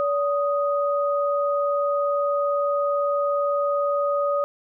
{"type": "tone pair together", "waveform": "sine", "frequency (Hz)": [573, 1244.7], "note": ["D5", "D#6"], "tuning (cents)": [-43, 0], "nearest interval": "octave + minor second", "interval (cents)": 1343, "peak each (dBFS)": [-21, -25], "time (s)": [0, 4.44], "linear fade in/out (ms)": 0, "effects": []}